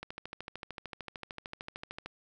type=click train; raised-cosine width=0.3 ms; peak=-24 dBFS; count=28; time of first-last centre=0.03-2.06 s; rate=13.3 Hz; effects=none